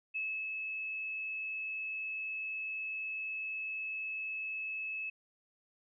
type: tone with ADSR envelope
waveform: sine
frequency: 2596 Hz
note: E7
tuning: 27 cents flat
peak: -33 dBFS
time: 0.14-5.1 s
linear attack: 20 ms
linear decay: 310 ms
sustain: -3 dB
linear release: 7 ms
effects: none